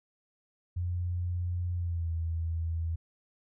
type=tone with pitch glide; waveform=sine; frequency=88.3 to 82.39 Hz; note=F2 to E2; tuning=+20 to 0 cents; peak=-29 dBFS; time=0.76-2.96 s; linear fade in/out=10 ms; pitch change=-120 cents; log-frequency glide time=1.74-2.11 s; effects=none